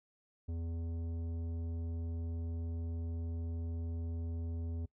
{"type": "tone with tanh clipping", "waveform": "sine", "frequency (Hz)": 83.3, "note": "E2", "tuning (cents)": 19, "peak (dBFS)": -38, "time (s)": [0.48, 4.86], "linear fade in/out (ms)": 10, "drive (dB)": 12, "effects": ["noise-tail reverb RT60 0.1 s tail -22 dB re dry"]}